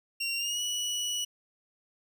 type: tone with pitch glide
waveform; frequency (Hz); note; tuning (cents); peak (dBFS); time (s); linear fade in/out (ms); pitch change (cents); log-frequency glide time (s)
25% pulse; 2757 to 2938; F7 to F#7; -23 to -13; -26; 0.2-1.25; 10; +110; 0.37-0.61
effects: none